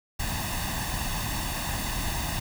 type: noise with comb filter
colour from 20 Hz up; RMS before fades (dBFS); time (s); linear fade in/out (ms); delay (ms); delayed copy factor
pink; -30; 0.19-2.4; 10; 1.1; +0.7
effects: none